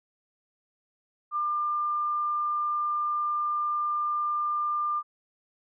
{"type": "tone", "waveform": "sine", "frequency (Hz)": 1197, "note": "D6", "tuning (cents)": 33, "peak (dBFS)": -25, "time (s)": [1.31, 5.03], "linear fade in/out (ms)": 50, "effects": []}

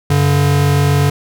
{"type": "tone pair together", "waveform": "square", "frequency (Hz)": [95.7, 143.39], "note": ["G2", "D3"], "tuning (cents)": [-41, -41], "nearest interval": "perfect fifth", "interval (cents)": 700, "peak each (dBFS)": [-16, -12], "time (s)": [0.1, 1.1], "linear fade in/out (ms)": 5, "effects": []}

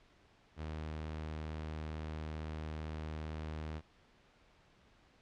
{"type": "tone", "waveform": "sawtooth", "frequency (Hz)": 77.78, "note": "D#2", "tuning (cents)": 0, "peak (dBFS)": -36, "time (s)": [0.56, 3.82], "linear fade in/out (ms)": 50, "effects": ["pink hiss -66 dBFS RMS until 5.21 s", "low-pass 4000 Hz 12 dB/octave"]}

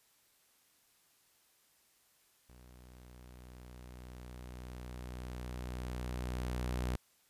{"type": "tone with level ramp", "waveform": "sawtooth", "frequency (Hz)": 61.74, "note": "B1", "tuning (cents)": 0, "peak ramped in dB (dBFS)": [-52, -29], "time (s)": [2.49, 6.96], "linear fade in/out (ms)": 0, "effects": ["white hiss -70 dBFS RMS until 7.29 s", "resampled to 32000 Hz"]}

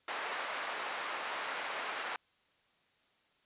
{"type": "band-pass noise", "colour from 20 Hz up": "white", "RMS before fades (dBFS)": -39, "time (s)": [0.08, 2.16], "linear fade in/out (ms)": 2, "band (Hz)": [610, 1800], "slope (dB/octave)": 12, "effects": ["white hiss -71 dBFS RMS until 3.45 s", "resampled to 8000 Hz"]}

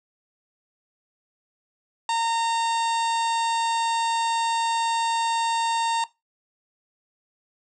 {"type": "harmonic tone with a mistuned harmonic", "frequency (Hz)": 918, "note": "A#5", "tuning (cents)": -27, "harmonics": [1, 2, 3, 4, 5, 6, 7, 8, 9, 10], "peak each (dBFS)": [-22, -36, -34, -34, -37, -45, -45, -38, -43, -49], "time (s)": [2.09, 6.04], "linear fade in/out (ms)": 2, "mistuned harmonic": 8, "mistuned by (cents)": 24, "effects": ["noise-tail reverb RT60 0.2 s tail -17 dB re dry"]}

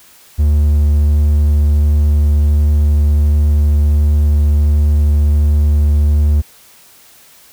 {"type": "tone with vibrato", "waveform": "triangle", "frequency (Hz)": 74, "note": "D2", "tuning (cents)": 14, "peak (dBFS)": -6, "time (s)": [0.38, 6.42], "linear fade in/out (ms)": 20, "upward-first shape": "triangle", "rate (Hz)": 1.4, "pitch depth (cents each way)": 8, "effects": ["white hiss -44 dBFS RMS until 7.52 s"]}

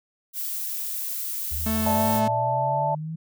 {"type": "noise", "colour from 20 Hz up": "violet", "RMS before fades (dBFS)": -30, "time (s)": [0.33, 2.22], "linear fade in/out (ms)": 50}
{"type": "linear sweep", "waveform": "sine", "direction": "up", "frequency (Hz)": [71, 163.4], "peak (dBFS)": -29, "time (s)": [1.51, 3.16], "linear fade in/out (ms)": 10}
{"type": "tone with vibrato", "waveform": "45% pulse", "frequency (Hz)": 219, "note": "A3", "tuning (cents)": -8, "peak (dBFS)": -24, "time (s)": [1.66, 2.28], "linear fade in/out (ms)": 5, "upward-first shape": "sine", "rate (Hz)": 3, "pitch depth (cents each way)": 15}
{"type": "chord", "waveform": "sine", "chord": "D suspended second", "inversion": "none", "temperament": "equal", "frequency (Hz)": [587.3, 659.3, 880], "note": ["D5", "E5", "A5"], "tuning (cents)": [0, 0, 0], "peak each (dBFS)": [-29, -28, -23], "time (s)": [1.86, 2.95], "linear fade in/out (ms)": 5}
{"effects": []}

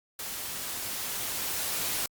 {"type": "noise with level ramp", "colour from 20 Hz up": "white", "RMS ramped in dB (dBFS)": [-37, -30], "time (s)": [0.19, 2.06], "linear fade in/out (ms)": 2, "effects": ["Opus 48 kbps"]}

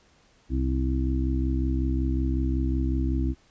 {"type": "harmonic tone", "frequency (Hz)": 65.41, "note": "C2", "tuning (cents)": 0, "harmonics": [1, 2, 3, 4, 5], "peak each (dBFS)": [-24, -32, -41, -30, -32], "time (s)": [0.49, 3.35], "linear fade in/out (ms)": 50, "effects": ["pink hiss -61 dBFS RMS until 3.5 s", "resampled to 16000 Hz"]}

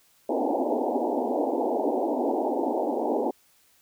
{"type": "band-pass noise", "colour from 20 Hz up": "pink", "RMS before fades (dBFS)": -26, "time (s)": [0.29, 3.31], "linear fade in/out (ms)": 5, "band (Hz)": [240, 900], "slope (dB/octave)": 96, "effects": ["white hiss -62 dBFS RMS until 3.81 s"]}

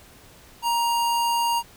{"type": "tone", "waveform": "square", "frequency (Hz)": 938, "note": "A#5", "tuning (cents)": 11, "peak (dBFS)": -21, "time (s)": [0.62, 1.63], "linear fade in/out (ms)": 50, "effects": ["pink hiss -50 dBFS RMS until 1.76 s"]}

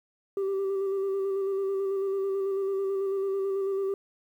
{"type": "tone with vibrato", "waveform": "sine", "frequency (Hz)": 390.2, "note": "G4", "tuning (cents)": -8, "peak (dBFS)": -23, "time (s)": [0.37, 3.94], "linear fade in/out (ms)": 2, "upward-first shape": "square", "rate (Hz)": 9.1, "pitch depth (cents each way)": 20, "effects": ["tanh soft clip ceiling -25 dBFS", "10-bit"]}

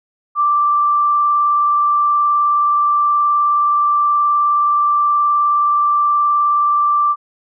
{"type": "tone with vibrato", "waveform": "sine", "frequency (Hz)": 1174.7, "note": "D6", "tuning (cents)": 0, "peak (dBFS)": -11, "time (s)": [0.35, 7.16], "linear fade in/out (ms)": 50, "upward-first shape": "triangle", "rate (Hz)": 19, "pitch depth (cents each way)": 11, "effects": []}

